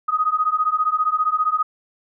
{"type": "beating tone pair", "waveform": "sine", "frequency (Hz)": [1244.5, 1259.5], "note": ["D#6", "D#6"], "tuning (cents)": [0, 21], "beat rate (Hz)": 15, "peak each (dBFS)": -20, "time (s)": [0.08, 1.63], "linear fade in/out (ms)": 10, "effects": []}